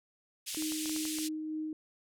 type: band-pass noise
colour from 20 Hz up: white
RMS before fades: -39 dBFS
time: 0.46-1.29 s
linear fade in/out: 20 ms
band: 2400 to 11000 Hz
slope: 24 dB/octave
type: clicks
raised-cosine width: 0.5 ms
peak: -31 dBFS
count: 8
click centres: 0.547 / 0.623 / 0.721 / 0.858 / 0.895 / 0.963 / 1.053 / 1.186 s
type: tone with tremolo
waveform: sine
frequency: 311.1 Hz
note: D#4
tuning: in tune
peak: -33 dBFS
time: 0.57-1.73 s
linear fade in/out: 2 ms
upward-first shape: sine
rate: 3.2 Hz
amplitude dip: 25%
effects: none